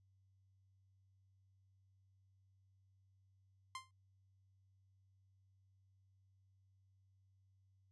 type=tone with exponential decay; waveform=sawtooth; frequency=1046.5 Hz; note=C6; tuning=in tune; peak=-38 dBFS; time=3.75-3.91 s; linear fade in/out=2 ms; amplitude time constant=33 ms; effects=added 96 Hz sine -70 dBFS peak until 7.91 s + resampled to 24000 Hz